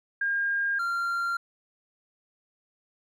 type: tone pair in turn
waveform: sine / triangle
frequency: 1613 / 1383.5 Hz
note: G6 / F6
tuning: +49 / -17 cents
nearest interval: minor third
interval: 266 cents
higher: first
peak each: -24 dBFS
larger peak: neither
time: 0.21-0.79 / 0.79-1.37 s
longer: neither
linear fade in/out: 5 ms
effects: none